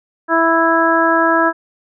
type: harmonic tone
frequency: 329.6 Hz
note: E4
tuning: in tune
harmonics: 1 / 2 / 3 / 4 / 5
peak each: -17 / -17 / -17 / -17 / -17 dBFS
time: 0.28-1.53 s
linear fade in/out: 50 ms
effects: none